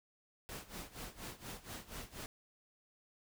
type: noise with tremolo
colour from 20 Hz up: pink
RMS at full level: -45 dBFS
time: 0.49-2.26 s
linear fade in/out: 0 ms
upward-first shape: sine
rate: 4.2 Hz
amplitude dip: 85%
effects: none